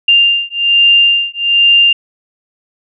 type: beating tone pair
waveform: sine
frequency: 2794 / 2795.2 Hz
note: F7 / F7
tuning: 0 / +1 cents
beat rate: 1.2 Hz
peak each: -10 dBFS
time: 0.08-1.93 s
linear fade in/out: 5 ms
effects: none